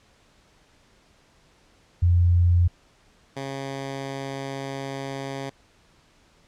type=tone pair in turn; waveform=sine / 10% pulse; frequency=87.31 / 136.51 Hz; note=F2 / C#3; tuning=0 / -26 cents; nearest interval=minor sixth; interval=774 cents; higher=second; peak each=-15 / -22 dBFS; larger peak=first; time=2.02-2.68 / 3.36-5.5 s; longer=second; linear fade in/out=10 ms; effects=pink hiss -59 dBFS RMS until 6.47 s + low-pass 7000 Hz 12 dB/octave